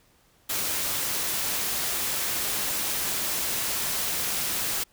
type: noise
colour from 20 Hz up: white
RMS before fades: -28 dBFS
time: 0.49-4.84 s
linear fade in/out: 10 ms
effects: pink hiss -62 dBFS RMS until 4.92 s